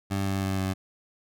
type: tone with pitch steps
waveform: 20% pulse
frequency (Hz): 98 / 96.99 / 95.98 / 94.99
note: G2 / G2 / G2 / F#2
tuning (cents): 0 / -18 / -36 / +46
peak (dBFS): -21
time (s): 0.1-0.74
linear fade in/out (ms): 20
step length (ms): 160
effects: none